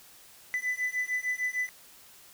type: beating tone pair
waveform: triangle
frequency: 1995 / 2001.6 Hz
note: B6 / B6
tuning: +17 / +23 cents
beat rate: 6.6 Hz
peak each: -30 dBFS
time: 0.54-1.69 s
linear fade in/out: 0 ms
effects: white hiss -54 dBFS RMS until 2.33 s